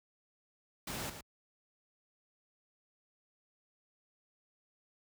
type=noise with echo; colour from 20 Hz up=pink; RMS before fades=-40 dBFS; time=0.87-1.1 s; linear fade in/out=5 ms; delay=110 ms; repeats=1; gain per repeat=-8 dB; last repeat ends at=1.21 s; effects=high-pass 60 Hz 12 dB/octave